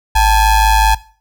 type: ring-modulated tone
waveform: square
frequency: 415.4 Hz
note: G#4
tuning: in tune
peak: -6 dBFS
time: 0.15-0.95 s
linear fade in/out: 10 ms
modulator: 468 Hz
effects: noise-tail reverb RT60 0.4 s tail -18 dB re dry